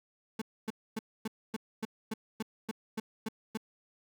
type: tone bursts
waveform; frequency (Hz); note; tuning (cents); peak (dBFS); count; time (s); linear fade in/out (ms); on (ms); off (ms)
35% pulse; 220; A3; 0; -31; 12; 0.39-3.574; 5; 27; 260
effects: none